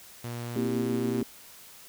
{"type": "tone with pitch glide", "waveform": "sawtooth", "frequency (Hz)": [119.1, 120.55], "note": ["A#2", "B2"], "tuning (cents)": [38, -41], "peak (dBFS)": -30, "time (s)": [0.24, 1.22], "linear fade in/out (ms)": 5, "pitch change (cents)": 21, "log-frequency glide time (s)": [0.61, 1.07]}
{"type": "chord", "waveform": "sine", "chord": "C dominant seventh", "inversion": "third", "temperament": "equal", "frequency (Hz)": [233.1, 261.6, 329.6, 392], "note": ["Bb3", "C4", "E4", "G4"], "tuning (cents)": [0, 0, 0, 0], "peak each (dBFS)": [-30, -33, -35, -31], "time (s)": [0.56, 1.23], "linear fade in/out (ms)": 2}
{"effects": ["white hiss -50 dBFS RMS until 1.88 s"]}